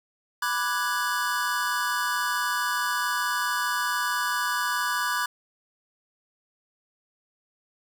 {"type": "chord", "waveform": "square", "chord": "G# half-diminished seventh", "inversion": "first", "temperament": "equal", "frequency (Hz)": [987.8, 1174.7, 1480, 1661.2], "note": ["B5", "D6", "F#6", "G#6"], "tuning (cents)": [0, 0, 0, 0], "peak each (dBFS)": -31, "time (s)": [0.42, 5.26], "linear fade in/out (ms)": 5, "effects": []}